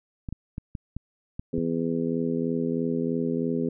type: clicks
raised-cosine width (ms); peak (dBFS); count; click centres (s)
5; -20; 7; 0.288 / 0.326 / 0.581 / 0.752 / 0.966 / 1.395 / 1.582
type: harmonic tone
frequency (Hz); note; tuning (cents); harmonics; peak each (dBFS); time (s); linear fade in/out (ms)
83.1; E2; +15; 2 / 3 / 4 / 5 / 6; -31 / -27 / -34 / -30 / -35; 1.53-3.69; 5
effects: none